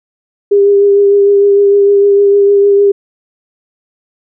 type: tone with vibrato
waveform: sine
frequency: 402.1 Hz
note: G4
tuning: 44 cents sharp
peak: -4 dBFS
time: 0.51-2.92 s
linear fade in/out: 10 ms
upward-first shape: triangle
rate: 6.6 Hz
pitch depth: 21 cents each way
effects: none